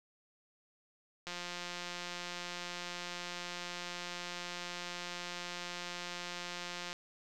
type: click train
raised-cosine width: 0.2 ms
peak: -24 dBFS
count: 997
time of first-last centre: 1.27-6.929 s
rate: 176 Hz
effects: none